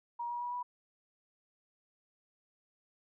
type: tone with pitch steps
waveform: sine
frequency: 950 / 959.9 / 970 / 980.1 Hz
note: A#5 / B5 / B5 / B5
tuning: +33 / -50 / -31 / -13 cents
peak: -35 dBFS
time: 0.19-0.63 s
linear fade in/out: 10 ms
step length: 110 ms
effects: none